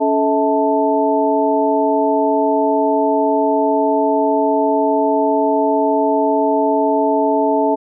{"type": "tone cluster", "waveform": "sine", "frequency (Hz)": [281.3, 433.2, 646, 881], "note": ["C#4", "A4", "E5", "A5"], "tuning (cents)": [26, -27, -35, 2], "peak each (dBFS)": -18, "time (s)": [0, 7.76], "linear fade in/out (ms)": 20, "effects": []}